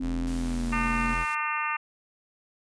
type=tone with pitch glide; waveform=sine; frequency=261.6 to 233.1 Hz; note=C4 to A#3; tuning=0 to 0 cents; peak=-29 dBFS; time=0-1.14 s; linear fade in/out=5 ms; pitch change=-200 cents; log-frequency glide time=0.31-0.76 s
type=tone; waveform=square; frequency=42.46 Hz; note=F1; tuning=48 cents flat; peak=-30 dBFS; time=0-1.26 s; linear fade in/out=50 ms
type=noise; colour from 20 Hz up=white; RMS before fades=-45 dBFS; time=0.27-1.35 s; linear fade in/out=5 ms
type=harmonic tone; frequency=301.9 Hz; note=D4; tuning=48 cents sharp; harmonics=3 / 4 / 5 / 6 / 7 / 8 / 9; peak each=-34 / -30 / -37 / -35 / -36 / -38 / -34 dBFS; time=0.72-1.77 s; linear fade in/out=10 ms
effects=resampled to 22050 Hz